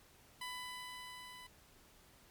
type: tone with level ramp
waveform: 15% pulse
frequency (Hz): 998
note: B5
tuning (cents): +18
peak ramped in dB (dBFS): -35 to -45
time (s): 0.41-1.47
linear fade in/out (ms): 5
effects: pink hiss -64 dBFS RMS until 2.3 s + MP3 96 kbps